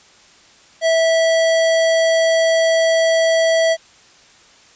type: tone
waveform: square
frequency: 654 Hz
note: E5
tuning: 14 cents flat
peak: -13 dBFS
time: 0.81-3.77 s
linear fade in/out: 50 ms
effects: white hiss -48 dBFS RMS until 4.75 s + resampled to 16000 Hz